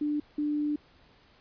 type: tone pair in turn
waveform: sine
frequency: 296.5 / 296.5 Hz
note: D4 / D4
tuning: +17 / +17 cents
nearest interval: unison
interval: 0 cents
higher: neither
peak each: -26 dBFS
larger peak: neither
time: 0.01-0.2 / 0.38-0.76 s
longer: second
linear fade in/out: 5 ms
effects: pink hiss -60 dBFS RMS until 1.4 s + resampled to 11025 Hz